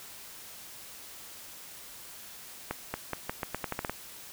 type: accelerating click train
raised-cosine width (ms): 0.5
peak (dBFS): -16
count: 11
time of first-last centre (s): 2.71-3.896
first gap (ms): 230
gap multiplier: 0.84
effects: white hiss -47 dBFS RMS until 4.32 s